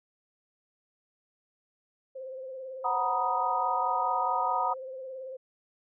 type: tone with vibrato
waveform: sine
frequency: 523 Hz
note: C5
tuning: 1 cent flat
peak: -37 dBFS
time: 2.15-5.37 s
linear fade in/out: 10 ms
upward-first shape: triangle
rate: 18 Hz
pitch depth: 47 cents each way
type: chord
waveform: sine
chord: B major seventh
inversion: second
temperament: equal with one note detuned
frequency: 740 / 932.3 / 977 / 1244.5 Hz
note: F#5 / A#5 / B5 / D#6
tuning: 0 / 0 / -19 / 0 cents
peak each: -31 dBFS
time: 2.84-4.74 s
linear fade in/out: 10 ms
effects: none